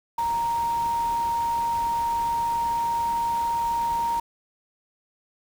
sine tone in noise, 932.3 Hz, A#5, in tune, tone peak -22 dBFS, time 0.18-4.2 s, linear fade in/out 5 ms, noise pink, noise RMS -40 dBFS, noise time 0.18-4.2 s, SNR +15 dB, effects none

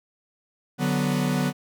45% pulse chord, B minor, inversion first, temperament equal, 146.83 / 185 / 246.9 Hz, D3 / F#3 / B3, 0 / 0 / 0 cents, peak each -26 dBFS, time 0.78-1.53 s, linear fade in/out 50 ms, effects none

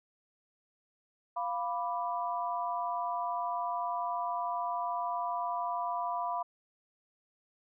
sine chord, B diminished, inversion second, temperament equal, 698.5 / 987.8 / 1174.7 Hz, F5 / B5 / D6, 0 / 0 / 0 cents, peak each -35 / -34 / -39 dBFS, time 1.36-6.43 s, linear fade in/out 10 ms, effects none

